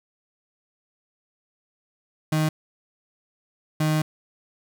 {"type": "tone pair in turn", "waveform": "35% pulse", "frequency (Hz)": [155.56, 154.92], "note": ["D#3", "D#3"], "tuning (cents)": [0, -7], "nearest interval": "unison", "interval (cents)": 7, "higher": "first", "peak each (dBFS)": -18, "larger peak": "neither", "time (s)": [[2.32, 2.49], [3.8, 4.02]], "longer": "second", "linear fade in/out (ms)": 5, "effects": []}